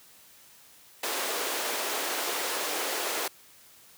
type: high-pass noise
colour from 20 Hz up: pink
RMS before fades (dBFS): -31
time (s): 1.03-3.28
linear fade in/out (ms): 5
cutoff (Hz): 370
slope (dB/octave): 24
effects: white hiss -55 dBFS RMS until 3.97 s + high-pass 60 Hz 12 dB/octave